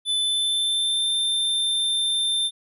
square tone with pitch glide, 3507 to 3577 Hz, A7 to A7, -6 to +28 cents, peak -21 dBFS, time 0.05-2.51 s, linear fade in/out 50 ms, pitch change +34 cents, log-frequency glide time 0.15-1.09 s, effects resampled to 32000 Hz

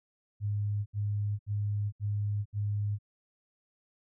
sine tone bursts, 103.2 Hz, G#2, 10 cents flat, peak -28 dBFS, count 5, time 0.4-2.988 s, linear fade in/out 50 ms, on 460 ms, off 72 ms, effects none

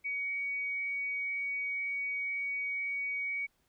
sine tone, 2251 Hz, C#7, 26 cents sharp, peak -32 dBFS, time 0.04-3.47 s, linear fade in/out 20 ms, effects pink hiss -74 dBFS RMS until 3.68 s

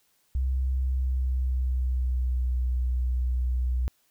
sine tone with pitch glide, 65 to 62.21 Hz, C2 to B1, -11 to +13 cents, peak -23 dBFS, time 0.35-3.88 s, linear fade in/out 0 ms, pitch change -76 cents, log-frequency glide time 0.76-2.57 s, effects white hiss -68 dBFS RMS until 4.1 s

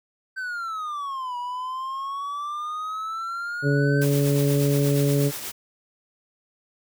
triangle exponential two-way sweep, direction down then up, 1553 to 968 to 1553 Hz, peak -26 dBFS, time 0.36-4.05 s, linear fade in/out 20 ms, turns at 1.37 s
harmonic tone, 142.1 Hz, C#3, 43 cents sharp, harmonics 1 / 2 / 3 / 4, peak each -20 / -25 / -25 / -30 dBFS, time 3.62-5.32 s, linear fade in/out 50 ms
white noise with tremolo, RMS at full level -32 dBFS, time 4.01-5.52 s, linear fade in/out 10 ms, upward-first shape sine, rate 8.4 Hz, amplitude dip 40%
effects none

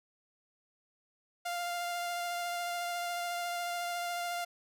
sawtooth tone with vibrato, 698.5 Hz, F5, in tune, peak -30 dBFS, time 1.45-4.45 s, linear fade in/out 10 ms, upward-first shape sine, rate 14 Hz, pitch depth 12 cents each way, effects none

